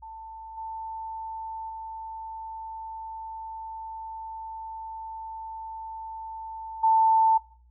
sine tone with level steps, 890 Hz, A5, 20 cents sharp, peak -39 / -33 / -35 / -17 dBFS, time 0.02-7.38 s, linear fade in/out 10 ms, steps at 0.57 / 1.69 / 6.83 s, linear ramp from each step 10 ms, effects noise-tail reverb RT60 0.5 s tail -20 dB re dry + added 60 Hz sine -54 dBFS peak until 7.7 s

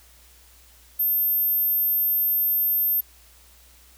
sine tone, 13290 Hz, G#9, in tune, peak -19 dBFS, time 0.99-3.01 s, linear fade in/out 10 ms, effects added 60 Hz sine -54 dBFS peak until 3.97 s + white hiss -54 dBFS RMS until 3.97 s

